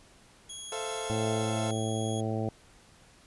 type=tone; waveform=15% pulse; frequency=3322 Hz; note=G#7; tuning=in tune; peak=-32 dBFS; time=0.49-2.21 s; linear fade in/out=10 ms
type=chord; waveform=30% pulse; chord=F major seventh; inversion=first; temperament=equal with one note detuned; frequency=440 / 523.3 / 659.3 / 693.2 Hz; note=A4 / C5 / E5 / F5; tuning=0 / 0 / 0 / -13 cents; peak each=-34 / -38 / -40 / -38 dBFS; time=0.72-1.71 s; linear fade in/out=2 ms
type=harmonic tone; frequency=110.4 Hz; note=A2; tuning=6 cents sharp; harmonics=1 / 2 / 3 / 4 / 5 / 6 / 7; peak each=-32 / -35 / -37 / -38 / -39 / -40 / -40 dBFS; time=1.1-2.49 s; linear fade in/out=0 ms
effects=pink hiss -58 dBFS RMS until 3.26 s + resampled to 24000 Hz